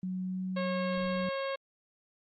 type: tone with pitch glide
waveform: sine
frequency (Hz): 185 to 186.29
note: F#3 to F#3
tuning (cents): 0 to +12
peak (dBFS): -32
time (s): 0.03-1.29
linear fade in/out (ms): 2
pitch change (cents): +12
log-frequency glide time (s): 0.25-0.42
type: harmonic tone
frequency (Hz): 544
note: C#5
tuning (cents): -33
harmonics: 1 / 2 / 3 / 4 / 5 / 6 / 7 / 8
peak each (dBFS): -33 / -39 / -43 / -45 / -47 / -49 / -50 / -51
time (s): 0.56-1.56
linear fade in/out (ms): 10
effects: Opus 32 kbps